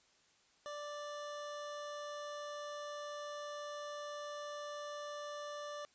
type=tone; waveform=25% pulse; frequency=587.3 Hz; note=D5; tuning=in tune; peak=-39 dBFS; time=0.66-5.85 s; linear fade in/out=0 ms; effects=white hiss -70 dBFS RMS until 5.94 s + resampled to 16000 Hz